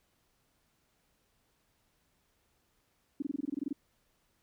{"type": "tone bursts", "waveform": "sine", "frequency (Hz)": 283.1, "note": "C#4", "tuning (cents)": 37, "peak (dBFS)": -30, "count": 12, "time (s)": [3.2, 3.729], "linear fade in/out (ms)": 5, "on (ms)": 23, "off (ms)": 23, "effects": ["pink hiss -74 dBFS RMS until 4.42 s"]}